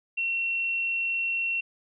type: tone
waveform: sine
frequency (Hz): 2722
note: F7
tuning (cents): -45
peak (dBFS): -25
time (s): 0.17-1.61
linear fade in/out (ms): 10
effects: none